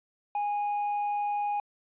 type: tone with quantisation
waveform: triangle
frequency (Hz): 824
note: G#5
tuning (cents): -14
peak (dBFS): -25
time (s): 0.35-1.6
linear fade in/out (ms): 2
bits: 9
effects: resampled to 8000 Hz